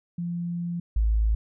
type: tone pair in turn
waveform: sine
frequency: 172.6 / 54.37 Hz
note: F3 / A1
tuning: -20 / -20 cents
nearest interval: octave + minor sixth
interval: 2000 cents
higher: first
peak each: -27 / -19 dBFS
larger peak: second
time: 0.18-0.8 / 0.96-1.35 s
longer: first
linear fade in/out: 5 ms
effects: none